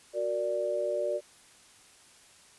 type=chord; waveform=sine; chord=Gb augmented; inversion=none; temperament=equal; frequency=370 / 466.2 / 587.3 Hz; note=Gb4 / Bb4 / D5; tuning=0 / 0 / 0 cents; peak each=-35 / -35 / -29 dBFS; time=0.13-1.21 s; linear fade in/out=50 ms; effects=white hiss -57 dBFS RMS until 2.58 s + resampled to 24000 Hz